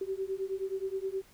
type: beating tone pair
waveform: sine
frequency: 380 / 389.5 Hz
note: F#4 / G4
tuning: +46 / -11 cents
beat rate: 9.5 Hz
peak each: -35 / -35 dBFS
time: 0.01-1.22 s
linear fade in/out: 5 ms
effects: pink hiss -60 dBFS RMS until 1.33 s